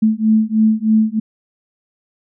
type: beating tone pair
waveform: sine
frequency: 216.9 / 220.1 Hz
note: A3 / A3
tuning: -25 / +1 cents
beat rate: 3.2 Hz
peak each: -14 dBFS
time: 0.02-1.2 s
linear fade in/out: 10 ms
effects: none